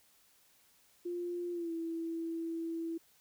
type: tone with pitch glide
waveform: sine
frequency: 350 to 330.4 Hz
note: F4 to E4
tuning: +4 to +4 cents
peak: -35 dBFS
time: 1.05-2.98 s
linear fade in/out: 10 ms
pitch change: -100 cents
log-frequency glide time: 1.52-1.72 s
effects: white hiss -67 dBFS RMS until 3.2 s